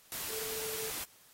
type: tone in noise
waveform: sine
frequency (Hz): 440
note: A4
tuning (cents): 0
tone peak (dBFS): -42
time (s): 0.3-0.9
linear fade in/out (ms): 2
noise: white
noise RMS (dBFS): -39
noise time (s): 0.12-1.04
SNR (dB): -6
effects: white hiss -61 dBFS RMS until 1.33 s + AAC 48 kbps